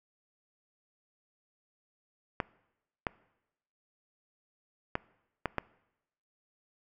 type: clicks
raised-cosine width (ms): 0.5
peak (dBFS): -14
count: 5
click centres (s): 2.402 / 3.068 / 4.954 / 5.457 / 5.583
effects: noise-tail reverb RT60 0.9 s tail -22 dB re dry